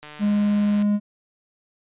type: click train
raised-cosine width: 0.3 ms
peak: -24 dBFS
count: 120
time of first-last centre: 0.03-0.823 s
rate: 150 Hz
type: tone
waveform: triangle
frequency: 206.5 Hz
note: G#3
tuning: 10 cents flat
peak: -15 dBFS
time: 0.19-1 s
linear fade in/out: 50 ms
effects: resampled to 8000 Hz